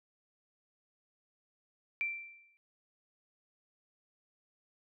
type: tone with exponential decay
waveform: sine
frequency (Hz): 2349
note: D7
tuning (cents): 0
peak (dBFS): -29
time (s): 2.01-2.57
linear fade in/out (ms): 0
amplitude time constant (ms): 120
effects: none